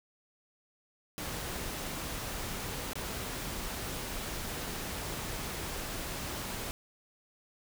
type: noise with dropouts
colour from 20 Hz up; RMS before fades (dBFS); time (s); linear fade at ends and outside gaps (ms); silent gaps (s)
pink; -38; 1.18-6.71; 0; 2.933-2.955
effects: none